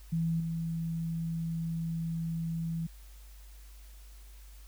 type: tone with level steps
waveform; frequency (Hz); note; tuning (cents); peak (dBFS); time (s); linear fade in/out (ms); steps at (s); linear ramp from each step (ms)
sine; 164.81; E3; 0; -27 / -31; 0.12-2.87; 10; 0.4; 2
effects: added 50 Hz sine -48 dBFS peak until 4.67 s + white hiss -60 dBFS RMS until 4.67 s